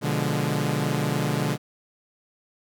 sawtooth chord, B diminished seventh, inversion none, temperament equal, 123.47 / 146.83 / 174.61 / 207.7 Hz, B2 / D3 / F3 / Ab3, 0 / 0 / 0 / 0 cents, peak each -25 / -22 / -27 / -26 dBFS, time 0.01-1.58 s, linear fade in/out 50 ms, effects none

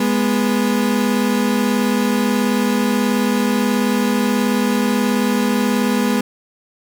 35% pulse tone pair together, 207.3 / 245.8 Hz, G#3 / B3, -3 / -8 cents, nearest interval minor third, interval 295 cents, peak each -16 dBFS, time 0-6.21 s, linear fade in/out 5 ms, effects 8-bit

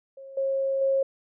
sine tone with level steps, 541 Hz, C#5, 42 cents flat, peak -40 / -23 / -20 dBFS, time 0.17-1.03 s, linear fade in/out 5 ms, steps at 0.37 / 0.81 s, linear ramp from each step 5 ms, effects none

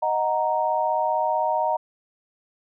sine chord, D# minor, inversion none, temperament equal with one note detuned, 622.3 / 737.9 / 932.3 Hz, D#5 / F#5 / A#5, 0 / -5 / 0 cents, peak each -25 / -26 / -23 dBFS, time 0.02-1.77 s, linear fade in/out 10 ms, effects none

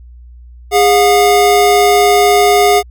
square tone pair together, 409.8 / 717.6 Hz, G#4 / F5, -23 / +47 cents, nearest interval minor seventh, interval 970 cents, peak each -10 dBFS, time 0.71-2.83 s, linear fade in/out 50 ms, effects added 60 Hz sine -33 dBFS peak until 2.9 s

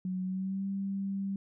sine tone with pitch glide, 185 to 196 Hz, F#3 to G3, 0 to 0 cents, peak -31 dBFS, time 0.05-1.36 s, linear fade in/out 2 ms, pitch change +100 cents, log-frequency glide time 0.23-0.66 s, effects none

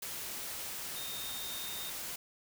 sine tone in noise, 3679 Hz, A#7, 24 cents flat, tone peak -43 dBFS, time 0.96-1.9 s, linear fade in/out 5 ms, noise white, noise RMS -41 dBFS, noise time 0.02-2.16 s, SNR -5 dB, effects none

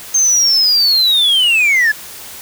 sine linear sweep, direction down, 6390 to 1678 Hz, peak -6 dBFS, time 0.14-1.92 s, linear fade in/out 10 ms, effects tanh soft clip ceiling -8 dBFS + white hiss -32 dBFS RMS until 2.41 s

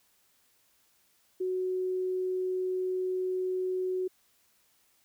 sine tone, 370 Hz, F#4, in tune, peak -28 dBFS, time 1.4-4.08 s, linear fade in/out 10 ms, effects white hiss -68 dBFS RMS until 5.04 s

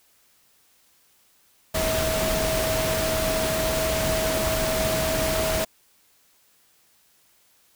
sine tone in noise, 640 Hz, D#5, 49 cents sharp, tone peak -25 dBFS, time 1.74-5.65 s, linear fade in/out 10 ms, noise pink, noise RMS -26 dBFS, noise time 1.74-5.65 s, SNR -2 dB, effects white hiss -61 dBFS RMS until 7.75 s

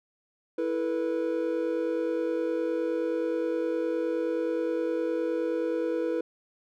triangle chord, E suspended fourth, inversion none, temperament equal with one note detuned, 329.6 / 440 / 489.6 Hz, E4 / A4 / B4, 0 / 0 / -15 cents, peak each -28 / -32 / -27 dBFS, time 0.58-6.21 s, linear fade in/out 5 ms, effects none

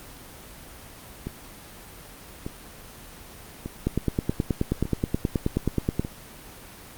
two click trains, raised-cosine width 3 ms, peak -9 / -18 dBFS, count 21 / 5, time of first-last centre 3.87-5.995 / 1.27-6.049 s, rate 9.41 / 0.837 Hz, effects pink hiss -44 dBFS RMS until 6.97 s + Opus 24 kbps

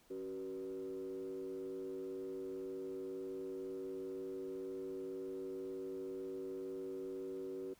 sine tone with frequency modulation, 378.9 Hz, F#4, 41 cents sharp, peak -40 dBFS, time 0.1-7.74 s, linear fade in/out 10 ms, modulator 102 Hz, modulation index 0.84, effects tanh soft clip ceiling -37 dBFS + pink hiss -68 dBFS RMS until 7.79 s

